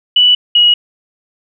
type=tone pair in turn; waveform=sine; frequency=2960 / 2904 Hz; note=F#7 / F#7; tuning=0 / -33 cents; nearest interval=unison; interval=33 cents; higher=first; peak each=-5 dBFS; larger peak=neither; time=0.16-0.35 / 0.55-0.74 s; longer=neither; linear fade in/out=5 ms; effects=none